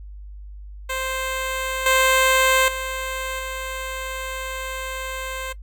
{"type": "tone with level steps", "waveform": "10% pulse", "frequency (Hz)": 523.3, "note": "C5", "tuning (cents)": 0, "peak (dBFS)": [-16, -7, -18, -20], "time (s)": [0.89, 5.53], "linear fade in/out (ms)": 10, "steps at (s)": [1.86, 2.68, 3.39], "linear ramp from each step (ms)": 2, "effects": ["noise-tail reverb RT60 0.1 s tail -17 dB re dry", "added 50 Hz sine -35 dBFS peak until 5.62 s"]}